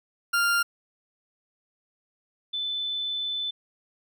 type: tone pair in turn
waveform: 40% pulse / sine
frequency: 1396.9 / 3513 Hz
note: F6 / A7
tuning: 0 / -3 cents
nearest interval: octave + major third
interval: 1597 cents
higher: second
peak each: -20 / -27 dBFS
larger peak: first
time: 0.33-0.63 / 2.53-3.51 s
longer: second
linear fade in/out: 10 ms
effects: none